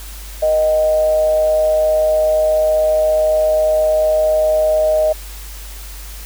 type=tone with frequency modulation; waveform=sine; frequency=622.3 Hz; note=D#5; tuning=in tune; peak=-11 dBFS; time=0.42-5.13 s; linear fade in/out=10 ms; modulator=150 Hz; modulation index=0.27; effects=added 50 Hz sine -30 dBFS peak until 6.25 s + white hiss -36 dBFS RMS until 6.25 s